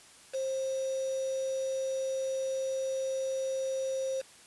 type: tone with quantisation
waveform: sine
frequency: 530 Hz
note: C5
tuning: 22 cents sharp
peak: -30 dBFS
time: 0.33-4.22 s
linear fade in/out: 20 ms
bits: 7
effects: white hiss -55 dBFS RMS until 4.46 s + resampled to 24000 Hz